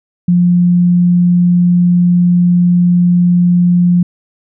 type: tone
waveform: sine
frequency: 176.3 Hz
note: F3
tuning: 17 cents sharp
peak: -6 dBFS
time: 0.28-4.03 s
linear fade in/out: 5 ms
effects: none